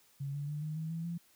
sine tone with pitch steps, 139.3 / 144.05 / 148.95 / 154.03 / 159.28 / 164.7 / 170.31 Hz, C#3 / D3 / D3 / D#3 / D#3 / E3 / F3, +9 / -33 / +25 / -17 / +41 / -1 / -43 cents, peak -35 dBFS, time 0.2-1.18 s, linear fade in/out 10 ms, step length 140 ms, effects white hiss -66 dBFS RMS until 1.35 s

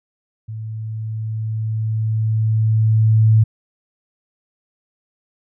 sine tone with level ramp, 110 Hz, A2, in tune, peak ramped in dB -26 to -8 dBFS, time 0.48-3.44 s, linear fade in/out 10 ms, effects none

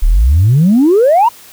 sine exponential sweep, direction up, 32.7 to 987.8 Hz, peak -4 dBFS, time 0.02-1.29 s, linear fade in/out 10 ms, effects tanh soft clip ceiling -2 dBFS + white hiss -38 dBFS RMS until 1.52 s

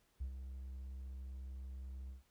triangle tone with ADSR envelope, 65.41 Hz, C2, in tune, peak -33 dBFS, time 0.2-2.23 s, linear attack 16 ms, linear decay 84 ms, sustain -9 dB, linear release 140 ms, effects tanh soft clip ceiling -35 dBFS + pink hiss -75 dBFS RMS until 2.3 s

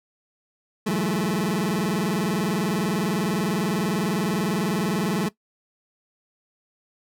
30% pulse tone with vibrato, 189.3 Hz, F#3, 40 cents sharp, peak -19 dBFS, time 0.86-5.29 s, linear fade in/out 10 ms, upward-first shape square, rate 20 Hz, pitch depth 230 cents each way, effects noise-tail reverb RT60 0.1 s tail -18 dB re dry

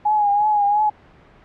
sine tone with vibrato, 830.6 Hz, G#5, in tune, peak -14 dBFS, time 0.05-0.9 s, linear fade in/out 10 ms, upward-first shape triangle, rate 2.9 Hz, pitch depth 58 cents each way, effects pink hiss -49 dBFS RMS until 1.44 s + low-pass 2000 Hz 12 dB/octave

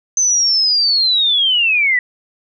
sine linear sweep, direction down, 6210 to 1919 Hz, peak -11 dBFS, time 0.17-1.99 s, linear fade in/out 2 ms, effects none

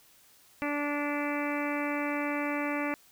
harmonic tone with a mistuned harmonic, 291 Hz, D4, 16 cents flat, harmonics 1 / 2 / 3 / 4 / 5 / 6 / 7 / 8 / 9, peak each -32 / -36 / -39 / -39 / -42 / -42 / -39 / -39 / -45 dBFS, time 0.62-2.94 s, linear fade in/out 0 ms, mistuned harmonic 9, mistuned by +23 cents, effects white hiss -60 dBFS RMS until 3.11 s

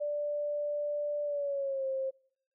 sine tone with pitch glide, 587.3 to 532.4 Hz, D5 to C5, 0 to +30 cents, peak -30 dBFS, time 0-2.11 s, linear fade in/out 20 ms, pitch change -170 cents, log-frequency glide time 1.24-1.86 s, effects noise-tail reverb RT60 0.7 s tail -26 dB re dry

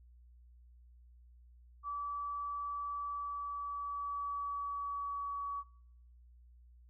sine tone with pitch glide, 1152 to 1133.5 Hz, D6 to C#6, -34 to +38 cents, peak -36 dBFS, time 1.83-5.64 s, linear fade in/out 50 ms, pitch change -28 cents, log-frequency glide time 3.09-5.42 s, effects noise-tail reverb RT60 0.7 s tail -21 dB re dry + added 60 Hz sine -57 dBFS peak until 6.89 s

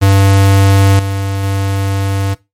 square tone with level steps, 98 Hz, G2, in tune, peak -6 / -15 / -13 dBFS, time 0.01-2.35 s, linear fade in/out 20 ms, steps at 0.99 / 1.43 s, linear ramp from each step 5 ms, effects noise-tail reverb RT60 0.2 s tail -17 dB re dry + MP3 64 kbps

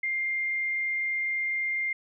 sine tone, 2108 Hz, C7, 12 cents sharp, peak -26 dBFS, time 0.03-1.93 s, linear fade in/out 5 ms, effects none

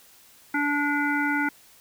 harmonic tone, 290 Hz, D4, 22 cents flat, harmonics 1 / 3 / 5 / 7 / 8, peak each -26 / -30 / -26 / -30 / -39 dBFS, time 0.54-1.49 s, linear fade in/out 5 ms, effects white hiss -54 dBFS RMS until 1.8 s

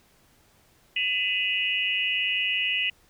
sine tone cluster, 2006 / 2515 / 2707 / 2909 Hz, B6 / D#7 / E7 / F#7, +26 / +18 / +45 / -30 cents, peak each -32 / -28 / -30 / -27 dBFS, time 0.96-2.9 s, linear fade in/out 5 ms, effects pink hiss -61 dBFS RMS until 3.09 s

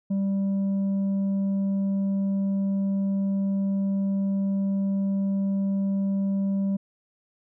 sine tone with tanh clipping, 196 Hz, G3, in tune, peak -23 dBFS, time 0.1-6.77 s, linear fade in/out 10 ms, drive 4 dB, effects none

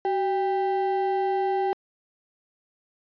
triangle ring-modulated tone, 587.3 Hz, D5, in tune, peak -17 dBFS, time 0.05-1.73 s, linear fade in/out 0 ms, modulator 209 Hz, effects resampled to 11025 Hz

